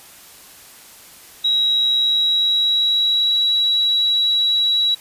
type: tone with pitch glide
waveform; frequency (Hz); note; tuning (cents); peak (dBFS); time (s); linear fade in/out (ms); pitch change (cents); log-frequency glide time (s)
sine; 3853 to 3896; B7 to B7; -44 to -24; -14; 1.44-4.95; 10; +20; 1.73-3.46
effects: white hiss -43 dBFS RMS until 5 s + resampled to 32000 Hz